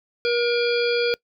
harmonic tone, 476.9 Hz, A#4, 39 cents sharp, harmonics 1 / 3 / 5 / 7 / 9 / 10, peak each -20 / -28 / -28 / -32 / -34 / -31 dBFS, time 0.25-1.14 s, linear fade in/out 0 ms, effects noise-tail reverb RT60 0.1 s tail -24 dB re dry

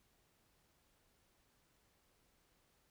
silence, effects pink hiss -75 dBFS RMS until 2.9 s

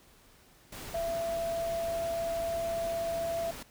sine tone in noise, 670 Hz, E5, 28 cents sharp, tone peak -30 dBFS, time 0.94-3.51 s, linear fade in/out 5 ms, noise pink, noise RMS -43 dBFS, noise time 0.72-3.63 s, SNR +10 dB, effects pink hiss -60 dBFS RMS until 3.7 s

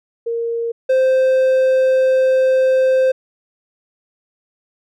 sine / triangle tone pair in turn, 464.5 / 521.4 Hz, A#4 / C5, -6 / -6 cents, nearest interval major second, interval 200 cents, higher second, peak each -18 / -9 dBFS, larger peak second, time 0.26-0.72 / 0.89-3.12 s, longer second, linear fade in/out 10 ms, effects none

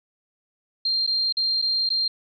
sine tone with dropouts, 4186 Hz, C8, in tune, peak -20 dBFS, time 0.85-2.08 s, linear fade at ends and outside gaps 5 ms, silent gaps 1.066-1.074 / 1.325-1.369 / 1.617-1.623 / 1.891-1.902 s, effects none

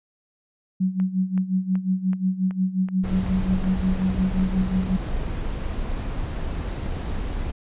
sine tone with tremolo, 186.9 Hz, F#3, 18 cents sharp, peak -17 dBFS, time 0.8-4.97 s, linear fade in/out 10 ms, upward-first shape sine, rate 5.6 Hz, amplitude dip 80%
click train, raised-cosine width 0.5 ms, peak -25 dBFS, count 10, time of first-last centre 1-4.396 s, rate 2.65 Hz
brown noise, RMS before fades -27 dBFS, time 3.03-7.52 s, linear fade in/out 20 ms
effects resampled to 8000 Hz

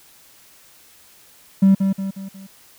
triangle tone with echo, 193.9 Hz, G3, 19 cents flat, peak -6 dBFS, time 1.62-1.75 s, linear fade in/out 10 ms, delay 180 ms, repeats 4, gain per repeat -7 dB, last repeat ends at 2.47 s, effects tanh soft clip ceiling -5 dBFS + white hiss -50 dBFS RMS until 2.78 s

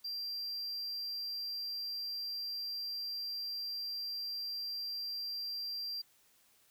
triangle tone, 4725 Hz, D8, 10 cents sharp, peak -36 dBFS, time 0.04-6.02 s, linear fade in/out 10 ms, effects white hiss -68 dBFS RMS until 6.7 s

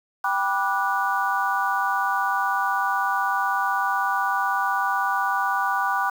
sine chord, G major seventh, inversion none, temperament just, 784 / 980 / 1176 / 1470 Hz, G5 / B5 / D6 / F#6, 0 / -14 / +2 / -12 cents, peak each -26 dBFS, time 0.24-6.1 s, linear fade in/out 5 ms, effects 7-bit

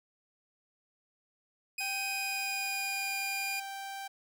sawtooth tone with pitch glide, 2500 to 2423 Hz, D#7 to D#7, +8 to -47 cents, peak -30 dBFS, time 1.78-3.6 s, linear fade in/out 5 ms, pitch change -55 cents, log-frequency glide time 2.08-3.17 s
sawtooth tone, 784 Hz, G5, in tune, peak -35 dBFS, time 1.8-4.08 s, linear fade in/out 10 ms
effects none

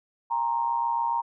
sine tone with amplitude modulation, 932.3 Hz, A#5, in tune, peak -20 dBFS, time 0.3-1.22 s, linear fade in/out 20 ms, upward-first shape sine, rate 127 Hz, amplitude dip 70%, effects none

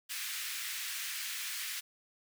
pink high-pass noise, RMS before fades -39 dBFS, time 0.09-1.81 s, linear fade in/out 20 ms, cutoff 1700 Hz, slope 24 dB/octave, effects none

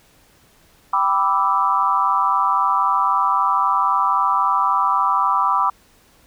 sine chord, E minor seventh, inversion first, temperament equal, 784 / 987.8 / 1174.7 / 1318.5 Hz, G5 / B5 / D6 / E6, 0 / 0 / 0 / 0 cents, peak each -24 / -19 / -18 / -24 dBFS, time 0.93-5.7 s, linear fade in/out 5 ms, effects pink hiss -54 dBFS RMS until 6.26 s

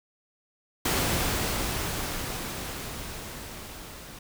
pink noise with level ramp, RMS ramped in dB -25 to -44 dBFS, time 0.85-4.19 s, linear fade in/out 5 ms, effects none

